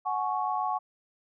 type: chord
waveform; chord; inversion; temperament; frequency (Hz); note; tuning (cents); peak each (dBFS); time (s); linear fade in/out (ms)
sine; F# suspended second; none; equal with one note detuned; 740 / 847.1 / 1108.7; F#5 / G#5 / C#6; 0 / +34 / 0; -31; 0.05-0.79; 20
effects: none